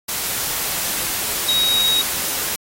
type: tone in noise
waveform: sine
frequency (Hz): 3800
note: A#7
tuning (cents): +33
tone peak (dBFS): -15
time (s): 1.48-2.02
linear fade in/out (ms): 10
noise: white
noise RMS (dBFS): -23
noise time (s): 0.08-2.56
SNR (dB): +5
effects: AAC 48 kbps